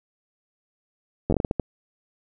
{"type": "slowing click train", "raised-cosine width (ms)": 2, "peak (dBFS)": -9, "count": 9, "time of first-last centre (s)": [1.3, 1.597], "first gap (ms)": 10, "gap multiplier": 1.36, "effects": []}